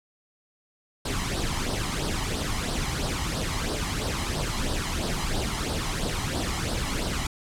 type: noise with flanger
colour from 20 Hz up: pink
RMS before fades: -28 dBFS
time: 1.05-7.27 s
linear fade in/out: 5 ms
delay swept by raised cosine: 0.21 to 1.01 ms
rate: 3 Hz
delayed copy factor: +0.6
effects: low-pass 9000 Hz 12 dB/octave